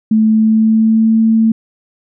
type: tone with pitch glide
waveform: sine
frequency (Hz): 218.6 to 223.3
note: A3 to A3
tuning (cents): -11 to +26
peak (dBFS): -7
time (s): 0.11-1.52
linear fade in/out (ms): 5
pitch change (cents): +37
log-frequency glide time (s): 0.29-1.19
effects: none